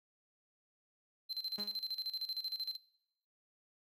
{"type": "tone with tremolo", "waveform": "triangle", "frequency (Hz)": 4100, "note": "C8", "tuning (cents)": -36, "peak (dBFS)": -35, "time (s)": [1.29, 2.77], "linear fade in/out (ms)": 20, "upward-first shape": "square", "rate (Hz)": 13, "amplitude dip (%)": 80}
{"type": "tone with exponential decay", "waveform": "sawtooth", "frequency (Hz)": 206.5, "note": "G#3", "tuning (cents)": -10, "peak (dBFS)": -38, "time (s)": [1.58, 1.82], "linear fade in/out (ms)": 5, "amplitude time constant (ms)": 51}
{"effects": ["noise-tail reverb RT60 0.9 s tail -23 dB re dry"]}